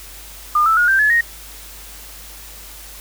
sine tone with pitch steps, 1210 / 1319.5 / 1438.9 / 1569.2 / 1711.2 / 1866.1 Hz, D#6 / E6 / F#6 / G6 / A6 / A#6, -49 / +1 / -49 / +1 / -49 / +1 cents, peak -11 dBFS, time 0.55-1.21 s, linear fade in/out 5 ms, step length 110 ms, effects added 50 Hz sine -40 dBFS peak until 3 s + white hiss -38 dBFS RMS until 3 s

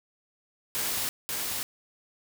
white noise with echo, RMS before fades -30 dBFS, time 0.75-1.09 s, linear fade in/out 0 ms, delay 540 ms, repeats 1, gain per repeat -2 dB, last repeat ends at 1.63 s, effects none

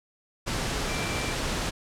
sine tone in noise, 2349 Hz, D7, in tune, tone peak -36 dBFS, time 0.88-1.34 s, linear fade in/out 20 ms, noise pink, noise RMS -29 dBFS, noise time 0.46-1.71 s, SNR -10 dB, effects low-pass 8000 Hz 12 dB/octave

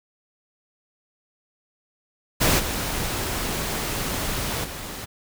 pink noise with level steps, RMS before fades -19 / -27 / -34 dBFS, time 2.4-5.06 s, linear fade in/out 20 ms, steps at 2.58 / 4.63 s, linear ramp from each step 20 ms, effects none

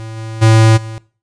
square tone with level steps, 111.3 Hz, A2, 20 cents sharp, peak -26 / -24 / -6 / -25 dBFS, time 0-0.98 s, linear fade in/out 0 ms, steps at 0.16 / 0.41 / 0.76 s, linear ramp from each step 20 ms, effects noise-tail reverb RT60 0.4 s tail -20 dB re dry + resampled to 22050 Hz

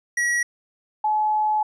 square / sine tone pair in turn, 1918 / 854.4 Hz, A#6 / G#5, +49 / +49 cents, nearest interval octave + major second, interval 1400 cents, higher first, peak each -20 / -18 dBFS, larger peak second, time 0.17-0.43 / 1.04-1.63 s, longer second, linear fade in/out 5 ms, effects resampled to 22050 Hz

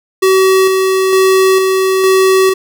square tone with tremolo, 379.7 Hz, F#4, 45 cents sharp, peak -7 dBFS, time 0.22-2.54 s, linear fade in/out 10 ms, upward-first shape square, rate 1.1 Hz, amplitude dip 30%, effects none

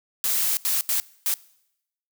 blue noise bursts at uneven times, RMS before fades -23 dBFS, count 4, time 0.24-0.57 / 0.65-0.81 / 0.89-1 / 1.26-1.34 s, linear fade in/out 0 ms, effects noise-tail reverb RT60 0.8 s tail -22 dB re dry

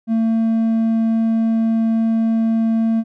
sine tone with hard clipping, 225.3 Hz, A3, 41 cents sharp, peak -15 dBFS, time 0.07-3.04 s, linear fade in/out 50 ms, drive 3 dB, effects none

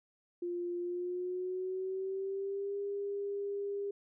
sine tone with pitch glide, 350.2 to 402.3 Hz, F4 to G4, +5 to +45 cents, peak -34 dBFS, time 0.42-3.91 s, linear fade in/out 5 ms, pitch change +240 cents, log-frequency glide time 0.79-2.77 s, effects none

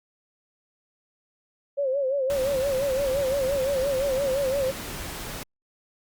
sine tone with vibrato, 542 Hz, C#5, 39 cents flat, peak -22 dBFS, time 1.77-4.72 s, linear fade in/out 20 ms, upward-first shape sine, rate 5.8 Hz, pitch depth 92 cents each way
pink noise, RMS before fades -35 dBFS, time 2.3-5.43 s, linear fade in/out 0 ms
effects Opus 48 kbps

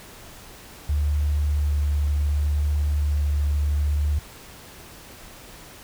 sine tone with vibrato, 73.42 Hz, D2, in tune, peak -19 dBFS, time 0.89-4.19 s, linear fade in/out 5 ms, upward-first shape sine, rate 0.67 Hz, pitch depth 10 cents each way, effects pink hiss -44 dBFS RMS until 5.83 s

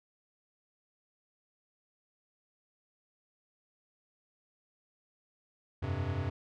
square chord, F suspended second, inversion none, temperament equal, 87.31 / 98 / 130.81 Hz, F2 / G2 / C3, 0 / 0 / 0 cents, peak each -37 / -36 / -38 dBFS, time 5.82-6.3 s, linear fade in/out 10 ms, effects low-pass 3000 Hz 12 dB/octave

